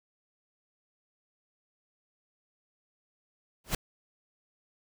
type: noise with exponential growth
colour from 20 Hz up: pink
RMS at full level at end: -24 dBFS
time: 3.64-3.75 s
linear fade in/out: 5 ms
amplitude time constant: 22 ms
effects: none